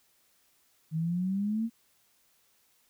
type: exponential sweep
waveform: sine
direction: up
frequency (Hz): 155.56 to 233.1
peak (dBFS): -27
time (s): 0.91-1.7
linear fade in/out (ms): 50
effects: white hiss -68 dBFS RMS until 2.89 s